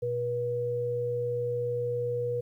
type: tone pair together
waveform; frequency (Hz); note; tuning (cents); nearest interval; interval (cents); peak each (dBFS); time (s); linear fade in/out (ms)
sine; 120.9 / 483.6; B2 / B4; -36 / -36; 2 octaves; 2400; -35 / -28; 0.02-2.41; 10
effects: 11-bit